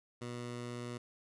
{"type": "tone", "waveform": "15% pulse", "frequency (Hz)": 121.1, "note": "B2", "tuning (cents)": -34, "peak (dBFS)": -34, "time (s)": [0.21, 0.98], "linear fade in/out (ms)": 10, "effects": ["resampled to 24000 Hz"]}